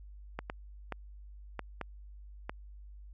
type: clicks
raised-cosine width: 0.5 ms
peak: -21 dBFS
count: 6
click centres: 0.39 / 0.499 / 0.923 / 1.593 / 1.813 / 2.495 s
effects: added 50 Hz sine -47 dBFS peak until 3.13 s